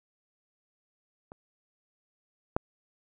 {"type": "clicks", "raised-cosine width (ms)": 1, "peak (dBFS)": [-30, -11], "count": 2, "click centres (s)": [1.319, 2.565], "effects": []}